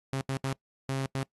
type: tone bursts at uneven times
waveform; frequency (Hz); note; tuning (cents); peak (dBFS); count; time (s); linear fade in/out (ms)
sawtooth; 134.6; C3; +49; -25; 5; 0.13-0.21 / 0.29-0.37 / 0.44-0.53 / 0.89-1.06 / 1.15-1.23; 0
effects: noise-tail reverb RT60 0.1 s tail -23 dB re dry + AAC 32 kbps